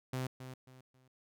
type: tone with echo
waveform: sawtooth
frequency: 129.1 Hz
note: C3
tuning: 23 cents flat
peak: -31 dBFS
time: 0.13-0.27 s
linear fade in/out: 5 ms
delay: 270 ms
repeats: 3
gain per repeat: -10 dB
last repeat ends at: 1.08 s
effects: none